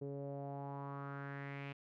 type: tone with low-pass filter sweep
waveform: sawtooth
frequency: 140 Hz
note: C#3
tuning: 18 cents sharp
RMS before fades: -45 dBFS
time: 0.01-1.73 s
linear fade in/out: 10 ms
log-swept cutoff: 430 to 2600 Hz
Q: 3.9
effects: none